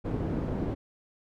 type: low-pass noise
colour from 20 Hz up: white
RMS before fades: -31 dBFS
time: 0.04-0.75 s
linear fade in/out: 20 ms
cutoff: 300 Hz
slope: 12 dB/octave
effects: none